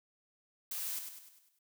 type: noise with echo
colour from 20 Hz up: blue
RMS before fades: -39 dBFS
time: 0.71-0.99 s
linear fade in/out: 5 ms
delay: 100 ms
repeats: 6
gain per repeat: -6 dB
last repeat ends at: 1.59 s
effects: none